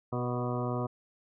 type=harmonic tone with a mistuned harmonic; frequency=123.2 Hz; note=B2; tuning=4 cents flat; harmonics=1 / 2 / 3 / 4 / 5 / 6 / 8 / 9 / 10; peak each=-33 / -36 / -38 / -39 / -40 / -41 / -42 / -43 / -43 dBFS; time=0.12-0.87 s; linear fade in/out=10 ms; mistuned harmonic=4; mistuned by=-18 cents; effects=none